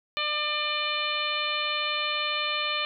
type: harmonic tone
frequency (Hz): 598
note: D5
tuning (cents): +31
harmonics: 1 / 2 / 3 / 4 / 5 / 6 / 7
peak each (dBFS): -37 / -32 / -37 / -31 / -32 / -34 / -36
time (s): 0.17-2.85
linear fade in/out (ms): 0
effects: none